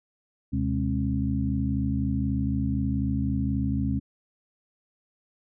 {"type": "tone cluster", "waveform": "sine", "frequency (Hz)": [74.7, 127.5, 205.9, 269.9], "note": ["D2", "C3", "G#3", "C#4"], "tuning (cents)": [30, -44, -15, -46], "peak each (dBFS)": -29, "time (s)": [0.52, 4], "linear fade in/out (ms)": 20, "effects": []}